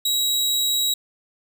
sawtooth tone, 3855 Hz, B7, 43 cents flat, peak -16 dBFS, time 0.05-0.94 s, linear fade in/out 5 ms, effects none

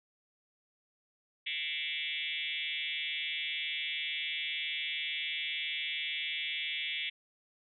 sine tone with frequency modulation, 2794 Hz, F7, in tune, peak -33 dBFS, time 1.46-7.1 s, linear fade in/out 10 ms, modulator 153 Hz, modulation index 5, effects none

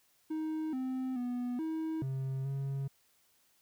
triangle tone with pitch steps, 313.8 / 259 / 245.4 / 319.1 / 133.5 / 137.2 Hz, D#4 / C4 / B3 / D#4 / C3 / C#3, +15 / -17 / -11 / +44 / +35 / -17 cents, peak -31 dBFS, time 0.3-2.88 s, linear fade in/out 10 ms, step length 430 ms, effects white hiss -70 dBFS RMS until 3.61 s

